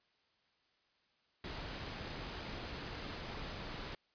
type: noise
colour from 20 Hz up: pink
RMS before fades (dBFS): -44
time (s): 1.44-3.95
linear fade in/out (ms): 2
effects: white hiss -75 dBFS RMS until 4.14 s + resampled to 11025 Hz